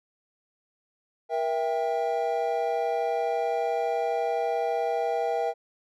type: chord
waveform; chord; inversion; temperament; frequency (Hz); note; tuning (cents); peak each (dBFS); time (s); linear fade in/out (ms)
triangle; E diminished; second; just; 474.7 / 659.3 / 791.1; Bb4 / E5 / G5; +31 / 0 / +16; -27; 1.29-5.54; 50
effects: none